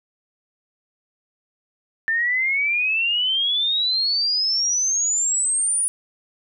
sine exponential sweep, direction up, 1780 to 9800 Hz, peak -18 dBFS, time 2.08-5.88 s, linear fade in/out 0 ms, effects none

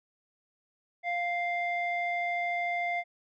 square tone with low-pass filter, 698.5 Hz, F5, in tune, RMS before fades -31 dBFS, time 1.03-3.04 s, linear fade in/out 50 ms, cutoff 2000 Hz, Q 3.2, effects none

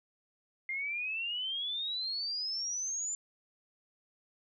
sine exponential sweep, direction up, 2093 to 7200 Hz, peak -33 dBFS, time 0.69-3.15 s, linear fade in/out 2 ms, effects none

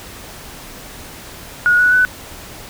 sine tone with pitch steps, 1449 / 1472.6 / 1496.6 Hz, F#6 / F#6 / F#6, -37 / -9 / +19 cents, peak -9 dBFS, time 1.66-2.05 s, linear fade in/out 0 ms, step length 130 ms, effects pink hiss -35 dBFS RMS until 2.69 s

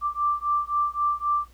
sine beating tone pair, 1174.7 / 1178.5 Hz, D6 / D6, 0 / +6 cents, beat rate 3.8 Hz, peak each -25 dBFS, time 0.01-1.48 s, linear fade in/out 50 ms, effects added 60 Hz sine -50 dBFS peak until 1.53 s + pink hiss -60 dBFS RMS until 1.53 s

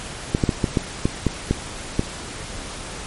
clicks, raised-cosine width 3 ms, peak -4 dBFS, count 9, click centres 0.349 / 0.438 / 0.492 / 0.642 / 0.772 / 1.055 / 1.267 / 1.51 / 1.994 s, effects pink hiss -33 dBFS RMS until 3.06 s + MP3 48 kbps

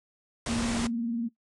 pink low-pass noise, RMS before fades -33 dBFS, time 0.46-0.87 s, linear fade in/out 2 ms, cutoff 10000 Hz, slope 96 dB/octave
sine tone with vibrato, 233.1 Hz, A#3, in tune, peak -27 dBFS, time 0.48-1.29 s, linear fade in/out 20 ms, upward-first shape triangle, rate 20 Hz, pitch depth 76 cents each way
effects noise-tail reverb RT60 0.1 s tail -17 dB re dry

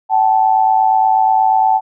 sine tone pair together, 762.6 / 871 Hz, G5 / A5, -48 / -18 cents, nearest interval major second, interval 230 cents, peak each -12 dBFS, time 0.09-1.81 s, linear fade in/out 50 ms, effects none

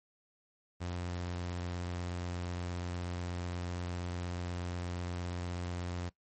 sawtooth tone, 88.4 Hz, F2, 22 cents sharp, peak -32 dBFS, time 0.8-6.1 s, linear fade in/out 20 ms, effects noise-tail reverb RT60 0.1 s tail -19 dB re dry + MP3 32 kbps

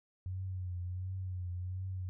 sine tone with vibrato, 91.6 Hz, F#2, 17 cents flat, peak -36 dBFS, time 0.26-2.09 s, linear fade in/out 0 ms, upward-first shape triangle, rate 1.4 Hz, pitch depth 60 cents each way, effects none

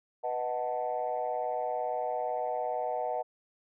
sine chord, B dominant seventh, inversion none, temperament equal, 493.9 / 622.3 / 740 / 880 Hz, B4 / D#5 / F#5 / A5, 0 / 0 / 0 / 0 cents, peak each -36 / -34 / -33 / -37 dBFS, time 0.23-3.23 s, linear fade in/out 20 ms, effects tanh soft clip ceiling -21 dBFS

